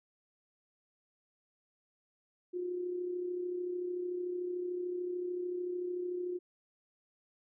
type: tone with amplitude modulation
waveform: sine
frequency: 357.8 Hz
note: F4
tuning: 42 cents sharp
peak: -32 dBFS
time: 2.53-6.39 s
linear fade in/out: 20 ms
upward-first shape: sine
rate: 33.5 Hz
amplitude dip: 45%
effects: none